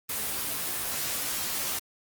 white noise with comb filter, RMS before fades -31 dBFS, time 0.09-1.79 s, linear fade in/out 5 ms, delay 14 ms, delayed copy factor +0.9, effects Opus 24 kbps

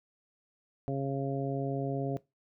harmonic tone, 137.1 Hz, C#3, 19 cents flat, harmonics 1 / 2 / 3 / 4 / 5, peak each -33 / -36 / -38 / -39 / -40 dBFS, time 0.88-2.17 s, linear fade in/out 0 ms, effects noise-tail reverb RT60 0.2 s tail -19 dB re dry

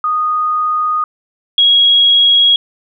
sine tone pair in turn, 1237 / 3308 Hz, D#6 / G#7, -10 / -8 cents, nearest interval octave + perfect fourth, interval 1702 cents, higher second, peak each -12 / -6 dBFS, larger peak second, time 0.04-1.04 / 1.58-2.56 s, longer first, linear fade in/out 2 ms, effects none

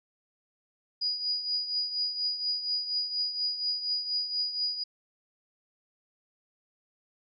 sine tone with tremolo, 4907 Hz, D#8, 25 cents flat, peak -25 dBFS, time 1.01-4.84 s, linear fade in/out 10 ms, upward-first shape triangle, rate 4.2 Hz, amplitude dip 70%, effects none

